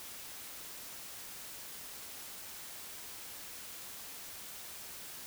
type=silence; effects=white hiss -47 dBFS RMS until 5.26 s